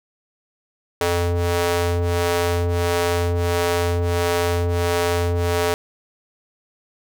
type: ring-modulated tone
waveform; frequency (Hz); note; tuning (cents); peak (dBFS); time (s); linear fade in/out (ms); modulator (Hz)
sawtooth; 173.5; F3; -11; -11; 1.01-5.74; 0; 261
effects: none